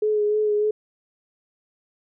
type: tone with vibrato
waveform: sine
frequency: 422.3 Hz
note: G#4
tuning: 29 cents sharp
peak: -18 dBFS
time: 0.02-0.71 s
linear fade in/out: 5 ms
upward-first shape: sine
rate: 3.3 Hz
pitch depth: 24 cents each way
effects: none